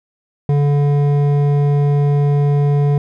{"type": "tone with hard clipping", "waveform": "sine", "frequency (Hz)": 144, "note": "D3", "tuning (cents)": -34, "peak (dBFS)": -13, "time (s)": [0.49, 2.98], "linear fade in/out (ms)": 2, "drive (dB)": 10, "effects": []}